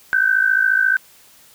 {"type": "tone pair together", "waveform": "sine", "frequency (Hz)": [1513.7, 1568], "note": ["F#6", "G6"], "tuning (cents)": [39, 0], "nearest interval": "minor second", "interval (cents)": 61, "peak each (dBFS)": [-16, -16], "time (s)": [0.13, 0.97], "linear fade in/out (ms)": 0, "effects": ["white hiss -49 dBFS RMS until 1.54 s"]}